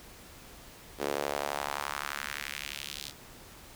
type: tone with high-pass filter sweep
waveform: sawtooth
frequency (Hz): 71.6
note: D2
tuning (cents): -43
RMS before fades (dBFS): -36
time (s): 0.98-3.13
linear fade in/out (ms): 50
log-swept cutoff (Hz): 390 to 4100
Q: 1.8
effects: pink hiss -51 dBFS RMS until 3.75 s